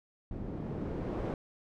white noise with low-pass filter sweep, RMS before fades -37 dBFS, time 0.31-1.34 s, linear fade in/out 2 ms, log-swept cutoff 210 to 480 Hz, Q 0.75, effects none

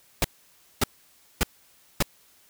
pink noise bursts, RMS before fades -21 dBFS, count 4, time 0.22-2.026 s, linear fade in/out 2 ms, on 24 ms, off 570 ms, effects white hiss -59 dBFS RMS until 2.49 s

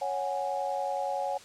sine chord, C# suspended fourth, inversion none, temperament equal, 554.4 / 740 / 830.6 Hz, C#5 / F#5 / G#5, 0 / 0 / 0 cents, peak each -33 dBFS, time 0.01-1.38 s, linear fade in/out 10 ms, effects white hiss -50 dBFS RMS until 1.44 s + low-pass 7000 Hz 12 dB/octave

